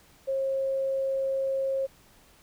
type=tone; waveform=sine; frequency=538 Hz; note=C5; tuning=48 cents sharp; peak=-25 dBFS; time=0.27-1.87 s; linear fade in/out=20 ms; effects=pink hiss -58 dBFS RMS until 2.42 s